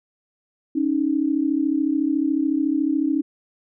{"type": "tone pair together", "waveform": "sine", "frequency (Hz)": [277.2, 311.1], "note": ["C#4", "D#4"], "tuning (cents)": [0, 0], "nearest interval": "major second", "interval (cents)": 200, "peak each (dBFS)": -21, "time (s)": [0.75, 3.22], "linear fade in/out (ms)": 10, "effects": []}